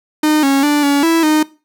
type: tone with pitch steps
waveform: 45% pulse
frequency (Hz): 305.8 / 274.7 / 293.4 / 283.6 / 329.5 / 307.7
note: D#4 / C#4 / D4 / C#4 / E4 / D#4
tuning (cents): -30 / -16 / -2 / +40 / -1 / -19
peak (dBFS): -10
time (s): 0.23-1.43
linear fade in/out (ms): 5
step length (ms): 200
effects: noise-tail reverb RT60 0.3 s tail -19 dB re dry